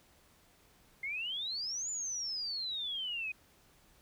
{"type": "exponential two-way sweep", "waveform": "sine", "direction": "up then down", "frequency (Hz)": [2084, 7100, 2478], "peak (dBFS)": -35, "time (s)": [1.03, 3.32], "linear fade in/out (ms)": 5, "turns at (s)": 1.9, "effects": ["pink hiss -65 dBFS RMS until 4.01 s"]}